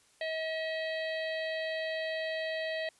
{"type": "harmonic tone with a mistuned harmonic", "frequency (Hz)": 639, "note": "D#5", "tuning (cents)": 46, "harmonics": [1, 3, 4, 5, 6, 7], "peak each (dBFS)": [-34, -38, -45, -46, -46, -50], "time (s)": [0.21, 2.89], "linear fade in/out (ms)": 2, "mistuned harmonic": 6, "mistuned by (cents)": 35, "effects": ["white hiss -65 dBFS RMS until 2.99 s", "resampled to 24000 Hz"]}